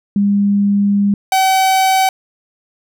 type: tone pair in turn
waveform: sine / 45% pulse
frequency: 201.8 / 761.9 Hz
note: G#3 / G5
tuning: -49 / -49 cents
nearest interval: octave + major seventh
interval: 2300 cents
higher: second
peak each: -10 dBFS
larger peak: neither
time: 0.16-1.14 / 1.32-2.09 s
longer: first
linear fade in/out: 2 ms
effects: none